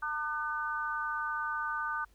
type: harmonic tone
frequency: 301.3 Hz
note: D4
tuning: 44 cents sharp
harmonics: 3 / 4 / 5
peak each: -39 / -35 / -35 dBFS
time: 0.02-2.05 s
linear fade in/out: 10 ms
effects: added 50 Hz sine -60 dBFS peak until 2.14 s + pink hiss -69 dBFS RMS until 2.14 s